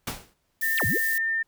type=noise with exponential decay; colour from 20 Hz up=pink; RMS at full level=-27 dBFS; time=0.07-0.34 s; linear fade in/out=5 ms; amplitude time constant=57 ms
type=noise; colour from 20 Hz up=violet; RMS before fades=-31 dBFS; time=0.61-1.18 s; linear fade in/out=2 ms
type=tone; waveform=sine; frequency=1804 Hz; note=A6; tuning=43 cents sharp; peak=-23 dBFS; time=0.62-1.43 s; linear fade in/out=10 ms
type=exponential two-way sweep; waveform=sine; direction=down then up; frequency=5400 to 87.3 to 557 Hz; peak=-26 dBFS; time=0.77-0.98 s; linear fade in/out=10 ms; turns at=0.86 s
effects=pink hiss -72 dBFS RMS until 1.47 s